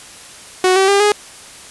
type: tone with pitch steps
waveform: sawtooth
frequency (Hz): 370 / 384.6 / 399.8 / 415.6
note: F#4 / G4 / G4 / G#4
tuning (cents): 0 / -33 / +34 / +1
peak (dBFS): -6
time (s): 0.64-1.12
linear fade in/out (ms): 2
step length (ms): 120
effects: white hiss -37 dBFS RMS until 1.7 s + resampled to 24000 Hz